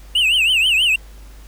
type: tone with vibrato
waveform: triangle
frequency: 2794 Hz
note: F7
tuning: in tune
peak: -11 dBFS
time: 0.15-0.96 s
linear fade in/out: 5 ms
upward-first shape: triangle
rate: 6.2 Hz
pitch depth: 210 cents each way
effects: added 50 Hz sine -37 dBFS peak until 1.47 s + pink hiss -48 dBFS RMS until 1.47 s